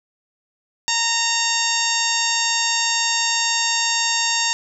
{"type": "harmonic tone with a mistuned harmonic", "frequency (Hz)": 922, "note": "A#5", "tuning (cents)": -19, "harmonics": [1, 2, 3, 4, 5, 6, 7, 8], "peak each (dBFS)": [-26, -26, -26, -26, -26, -26, -26, -26], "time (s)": [0.88, 4.53], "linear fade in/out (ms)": 0, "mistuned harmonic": 7, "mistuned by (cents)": 17, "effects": []}